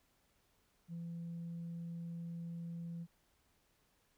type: tone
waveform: sine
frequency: 169 Hz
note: E3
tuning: 43 cents sharp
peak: -40 dBFS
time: 0.88-3.07 s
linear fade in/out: 50 ms
effects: tanh soft clip ceiling -39 dBFS + pink hiss -75 dBFS RMS until 4.17 s